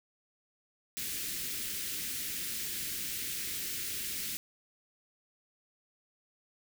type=band-stop noise; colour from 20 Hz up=white; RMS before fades=-37 dBFS; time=0.97-4.37 s; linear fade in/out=0 ms; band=400 to 1700 Hz; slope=24 dB/octave; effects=none